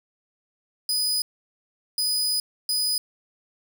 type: tone bursts at uneven times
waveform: sawtooth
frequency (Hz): 4978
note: D#8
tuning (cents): 0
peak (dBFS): -19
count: 3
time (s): 0.89-1.22 / 1.98-2.4 / 2.69-2.98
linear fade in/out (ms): 2
effects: none